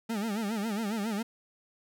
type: tone with vibrato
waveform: 40% pulse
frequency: 213.8 Hz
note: A3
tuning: 49 cents flat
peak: -29 dBFS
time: 0.09-1.23 s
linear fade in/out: 10 ms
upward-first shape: sine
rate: 7.3 Hz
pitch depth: 140 cents each way
effects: none